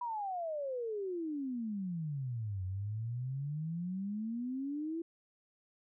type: exponential two-way sweep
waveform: sine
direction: down then up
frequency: 987.8 to 91.2 to 338 Hz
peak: -35 dBFS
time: 0.01-5.02 s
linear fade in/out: 5 ms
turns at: 2.64 s
effects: none